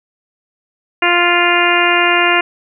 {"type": "harmonic tone", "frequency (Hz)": 349.2, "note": "F4", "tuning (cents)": 0, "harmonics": [1, 2, 3, 4, 5, 6, 7, 8], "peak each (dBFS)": [-18, -18, -18, -18, -18, -18, -18, -18], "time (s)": [1.02, 2.41], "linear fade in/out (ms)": 5, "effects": []}